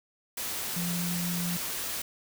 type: tone in noise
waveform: sine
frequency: 174.61 Hz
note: F3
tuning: in tune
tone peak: -30 dBFS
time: 0.76-1.57 s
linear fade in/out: 5 ms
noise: white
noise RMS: -34 dBFS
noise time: 0.37-2.02 s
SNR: +1 dB
effects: none